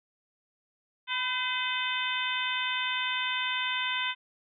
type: harmonic tone with a mistuned harmonic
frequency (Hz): 510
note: C5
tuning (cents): -44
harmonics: 2 / 3 / 4 / 5 / 6 / 7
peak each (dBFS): -35 / -35 / -35 / -35 / -35 / -35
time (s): 1.07-4.15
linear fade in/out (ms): 50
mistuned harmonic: 2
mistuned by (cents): -35
effects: none